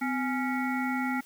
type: harmonic tone with a mistuned harmonic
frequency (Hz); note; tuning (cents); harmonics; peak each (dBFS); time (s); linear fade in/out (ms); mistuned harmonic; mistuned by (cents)
277.2; C#4; 0; 1 / 3 / 5 / 7 / 8; -29 / -34 / -36 / -37 / -38; 0.01-1.21; 10; 1; -140
effects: white hiss -55 dBFS RMS until 1.25 s